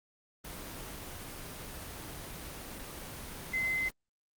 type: tone in noise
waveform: sine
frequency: 2056 Hz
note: C7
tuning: 31 cents flat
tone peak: -29 dBFS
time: 3.53-3.89 s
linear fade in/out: 10 ms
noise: pink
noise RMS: -43 dBFS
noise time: 0.44-3.91 s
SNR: +11 dB
effects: Opus 24 kbps